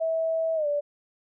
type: tone with pitch glide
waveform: sine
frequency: 650 to 582.4 Hz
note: E5 to D5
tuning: -24 to -15 cents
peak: -23 dBFS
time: 0-0.81 s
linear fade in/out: 20 ms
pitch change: -191 cents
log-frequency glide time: 0.55-0.67 s
effects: none